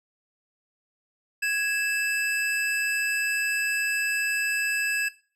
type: tone pair together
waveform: square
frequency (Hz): 1661.2 / 2633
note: G#6 / E7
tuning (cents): 0 / -3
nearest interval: minor sixth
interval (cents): 797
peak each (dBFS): -27 / -27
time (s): 1.42-5.09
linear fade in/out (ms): 10
effects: noise-tail reverb RT60 0.4 s tail -19 dB re dry + low-pass 12000 Hz 12 dB/octave